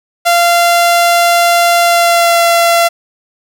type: tone with pitch glide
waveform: sawtooth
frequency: 690 to 681.7 Hz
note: F5 to F5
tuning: -21 to -42 cents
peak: -3 dBFS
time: 0.25-2.89 s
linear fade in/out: 20 ms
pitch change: -21 cents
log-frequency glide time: 1.82-2.43 s
effects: none